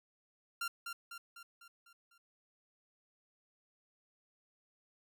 sawtooth tone with echo, 1383 Hz, F6, 17 cents flat, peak -32 dBFS, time 0.61-0.68 s, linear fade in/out 5 ms, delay 250 ms, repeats 6, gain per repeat -5 dB, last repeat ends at 2.18 s, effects none

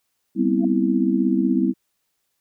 sine chord, C major seventh, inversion second, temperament just, 196.22 / 245.3 / 261.6 / 327 Hz, G3 / B3 / C4 / E4, +2 / -12 / 0 / -14 cents, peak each -22 dBFS, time 0.35-1.74 s, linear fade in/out 50 ms
sine tone with exponential growth, 679 Hz, F5, 49 cents flat, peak -28 dBFS, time 0.57-0.65 s, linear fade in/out 5 ms, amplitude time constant 16 ms
effects white hiss -73 dBFS RMS until 2.4 s

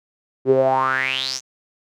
sawtooth tone with band-pass filter sweep, 131.5 Hz, C3, 9 cents sharp, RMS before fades -19 dBFS, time 0.45-1.41 s, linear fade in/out 50 ms, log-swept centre 340 to 6500 Hz, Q 8.2, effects none

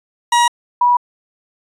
40% pulse / sine tone pair in turn, 955 / 973.4 Hz, A#5 / B5, +42 / -25 cents, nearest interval unison, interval 33 cents, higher second, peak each -9 dBFS, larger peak neither, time 0.32-0.48 / 0.81-0.97 s, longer neither, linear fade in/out 5 ms, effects resampled to 24000 Hz

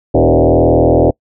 sine tone with frequency modulation, 102.1 Hz, G#2, 29 cents flat, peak -6 dBFS, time 0.14-1.11 s, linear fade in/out 10 ms, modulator 81.8 Hz, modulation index 7.2, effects noise-tail reverb RT60 0.1 s tail -26 dB re dry

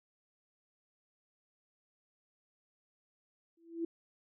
sine tone with exponential growth, 333.4 Hz, E4, 20 cents sharp, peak -30 dBFS, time 3.57-3.85 s, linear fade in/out 5 ms, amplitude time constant 60 ms, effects none

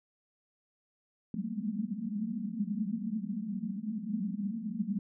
pink band-pass noise, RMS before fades -35 dBFS, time 1.34-4.99 s, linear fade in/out 2 ms, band 190 to 230 Hz, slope 96 dB/octave, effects none

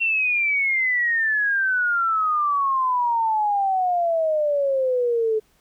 sine exponential sweep, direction down, 2732 to 430 Hz, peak -18 dBFS, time 0-5.4 s, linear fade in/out 20 ms, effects pink hiss -62 dBFS RMS until 5.6 s

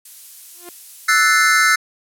violet noise, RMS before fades -34 dBFS, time 0.05-1.22 s, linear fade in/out 5 ms
sawtooth tone with exponential growth, 350.9 Hz, F4, 8 cents sharp, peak -28 dBFS, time 0.51-0.69 s, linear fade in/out 2 ms, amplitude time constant 37 ms
square chord, F# half-diminished seventh, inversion third, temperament equal, 1318.5 / 1480 / 1760 / 2093 Hz, E6 / F#6 / A6 / C7, 0 / 0 / 0 / 0 cents, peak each -18 dBFS, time 1.08-1.76 s, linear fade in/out 10 ms
effects low-pass 12000 Hz 12 dB/octave

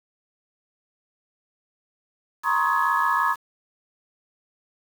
sine tone cluster, 940 / 1036 / 1102 / 1259 / 1686 Hz, A#5 / C6 / C#6 / D#6 / G#6, +14 / -17 / -11 / +20 / +26 cents, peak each -25 dBFS, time 2.43-3.36 s, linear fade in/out 50 ms, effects tanh soft clip ceiling -9 dBFS + 7-bit

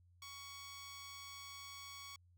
10% pulse tone with amplitude modulation, 1118 Hz, C#6, 14 cents sharp, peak -40 dBFS, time 0.22-2.16 s, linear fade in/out 2 ms, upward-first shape sine, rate 295 Hz, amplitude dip 30%, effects added 88 Hz sine -65 dBFS peak until 2.37 s

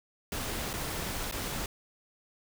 pink noise with dropouts, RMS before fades -35 dBFS, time 0.32-1.66 s, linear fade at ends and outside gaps 2 ms, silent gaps 0.732-0.737 / 1.313-1.323 s, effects none

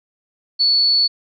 sine tone, 4435 Hz, C#8, in tune, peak -12 dBFS, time 0.59-1.08 s, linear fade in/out 20 ms, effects none

